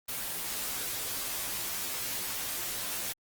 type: noise with comb filter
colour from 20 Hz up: white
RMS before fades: -35 dBFS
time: 0.08-3.13 s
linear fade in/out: 10 ms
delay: 13 ms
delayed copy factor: -0.9
effects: Opus 24 kbps